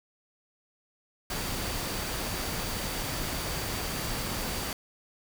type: tone in noise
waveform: sine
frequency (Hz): 4625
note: D8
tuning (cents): -27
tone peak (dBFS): -44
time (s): 1.3-4.73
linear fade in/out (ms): 2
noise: pink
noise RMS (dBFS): -33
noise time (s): 1.3-4.73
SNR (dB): -14
effects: none